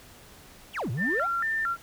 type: exponential two-way sweep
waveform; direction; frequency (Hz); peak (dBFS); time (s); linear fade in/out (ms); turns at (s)
triangle; down then up; 3700 to 105.5 to 887; -26; 0.73-1.28; 50; 0.91
type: tone with vibrato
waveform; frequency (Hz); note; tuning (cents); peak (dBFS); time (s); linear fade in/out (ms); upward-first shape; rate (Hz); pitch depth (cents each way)
sine; 1568; G6; 0; -25; 0.97-1.77; 50; square; 2.2; 230
effects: pink hiss -51 dBFS RMS until 1.82 s